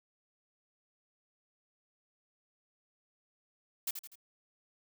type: noise with echo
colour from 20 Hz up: blue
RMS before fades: -34 dBFS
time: 3.87-3.91 s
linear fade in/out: 5 ms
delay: 82 ms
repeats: 3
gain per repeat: -7 dB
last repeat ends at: 4.156 s
effects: none